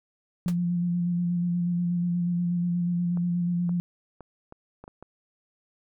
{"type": "tone with vibrato", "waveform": "sine", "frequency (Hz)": 174.61, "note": "F3", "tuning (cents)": 0, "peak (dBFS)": -23, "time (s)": [0.46, 3.8], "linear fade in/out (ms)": 0, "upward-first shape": "square", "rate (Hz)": 8.3, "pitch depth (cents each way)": 17}
{"type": "noise with exponential decay", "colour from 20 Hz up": "pink", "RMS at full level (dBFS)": -33, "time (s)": [0.48, 0.56], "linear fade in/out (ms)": 2, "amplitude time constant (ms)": 16}
{"type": "clicks", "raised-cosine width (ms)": 1, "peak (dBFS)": -29, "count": 7, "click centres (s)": [3.173, 3.693, 4.207, 4.524, 4.84, 4.879, 5.026]}
{"effects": []}